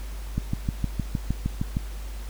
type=click train; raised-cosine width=5 ms; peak=-12 dBFS; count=10; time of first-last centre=0.38-1.769 s; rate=6.48 Hz; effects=added 50 Hz sine -32 dBFS peak until 2.29 s + pink hiss -46 dBFS RMS until 2.29 s